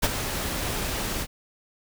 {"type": "noise with ADSR envelope", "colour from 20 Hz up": "pink", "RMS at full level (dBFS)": -19, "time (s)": [0.02, 1.27], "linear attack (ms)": 23, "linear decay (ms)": 31, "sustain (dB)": -10, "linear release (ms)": 52, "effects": []}